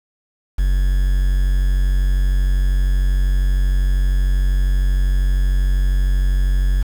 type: tone with quantisation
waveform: triangle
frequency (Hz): 46.4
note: F#1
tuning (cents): +6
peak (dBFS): -11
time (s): 0.58-6.83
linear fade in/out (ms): 10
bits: 6
effects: none